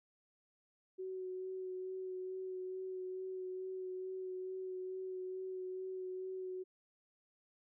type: tone with vibrato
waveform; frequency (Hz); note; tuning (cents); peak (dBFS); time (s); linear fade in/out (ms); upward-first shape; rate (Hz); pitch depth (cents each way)
sine; 372.8; F#4; +13; -40; 0.98-6.64; 20; sine; 2.3; 15
effects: none